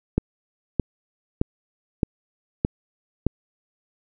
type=click train; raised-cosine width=3 ms; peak=-6 dBFS; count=6; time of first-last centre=0.18-3.266 s; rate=1.62 Hz; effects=none